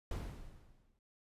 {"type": "noise with exponential decay", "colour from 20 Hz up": "brown", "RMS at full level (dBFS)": -36, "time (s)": [0.11, 0.99], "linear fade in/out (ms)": 2, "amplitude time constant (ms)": 190, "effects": ["resampled to 32000 Hz"]}